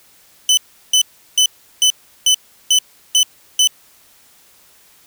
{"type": "tone bursts", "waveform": "25% pulse", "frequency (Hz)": 3013, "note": "F#7", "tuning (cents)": 31, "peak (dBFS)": -6, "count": 8, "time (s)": [0.49, 3.674], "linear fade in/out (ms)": 2, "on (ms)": 83, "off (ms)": 360, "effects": ["white hiss -50 dBFS RMS until 5.06 s"]}